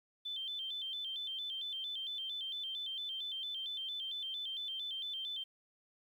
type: tone with vibrato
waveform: sine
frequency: 3322 Hz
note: G#7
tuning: in tune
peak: -38 dBFS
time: 0.25-5.44 s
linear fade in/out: 10 ms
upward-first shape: square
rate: 4.4 Hz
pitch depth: 95 cents each way
effects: 11-bit